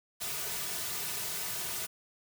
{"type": "noise with comb filter", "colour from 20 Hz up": "white", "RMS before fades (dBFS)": -36, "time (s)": [0.2, 1.87], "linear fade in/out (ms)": 20, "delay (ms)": 3.7, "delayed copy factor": -1, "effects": []}